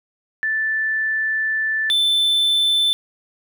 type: tone pair in turn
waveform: sine / triangle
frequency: 1759 / 3529 Hz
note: A6 / A7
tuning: -1 / +4 cents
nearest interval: octave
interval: 1205 cents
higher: second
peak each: -18 / -13 dBFS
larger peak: second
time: 0.43-1.9 / 1.9-2.93 s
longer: first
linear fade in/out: 0 ms
effects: none